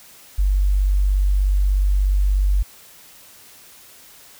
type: tone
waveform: sine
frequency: 48.37 Hz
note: G1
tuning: 22 cents flat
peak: -14 dBFS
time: 0.38-2.63 s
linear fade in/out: 10 ms
effects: white hiss -46 dBFS RMS until 4.39 s